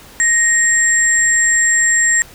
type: tone pair together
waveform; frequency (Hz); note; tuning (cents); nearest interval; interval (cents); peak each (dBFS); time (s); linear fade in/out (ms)
sine; 1869 / 7476; A#6 / A#8; +4 / +4; 2 octaves; 2400; -13; 0.2-2.22; 0
effects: pink hiss -40 dBFS RMS until 2.34 s